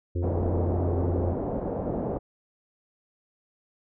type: harmonic tone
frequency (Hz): 88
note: F2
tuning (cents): +14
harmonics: 1 / 3 / 4 / 5 / 6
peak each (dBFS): -25 / -37 / -34 / -40 / -43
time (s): 0.15-1.34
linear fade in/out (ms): 10
type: low-pass noise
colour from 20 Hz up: white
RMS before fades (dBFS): -30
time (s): 0.22-2.19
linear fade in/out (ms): 20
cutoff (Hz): 630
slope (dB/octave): 24
effects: none